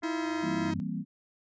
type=tone with exponential growth; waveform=sine; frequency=95.8 Hz; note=G2; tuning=39 cents flat; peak=-35 dBFS; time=0.01-0.8 s; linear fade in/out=0 ms; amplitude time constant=170 ms
type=harmonic tone; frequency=341.8 Hz; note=F4; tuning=37 cents flat; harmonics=1 / 2 / 3 / 4 / 5 / 6; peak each=-38 / -41 / -43 / -44 / -45 / -46 dBFS; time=0.02-0.72 s; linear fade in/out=20 ms
type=tone with vibrato; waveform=45% pulse; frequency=318.3 Hz; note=D#4; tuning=39 cents sharp; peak=-31 dBFS; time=0.03-0.74 s; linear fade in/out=5 ms; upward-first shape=square; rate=2.4 Hz; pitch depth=9 cents each way
type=chord; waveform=sine; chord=C dominant seventh; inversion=first; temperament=equal; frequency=164.81 / 196 / 233.1 / 261.6 Hz; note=E3 / G3 / Bb3 / C4; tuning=0 / 0 / 0 / 0 cents; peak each=-36 / -35 / -37 / -39 dBFS; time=0.41-1.05 s; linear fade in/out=50 ms
effects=resampled to 16000 Hz